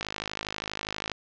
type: click train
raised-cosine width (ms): 0.2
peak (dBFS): -13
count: 59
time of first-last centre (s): 0.01-1.117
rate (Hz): 52.4
effects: low-pass 5000 Hz 12 dB/octave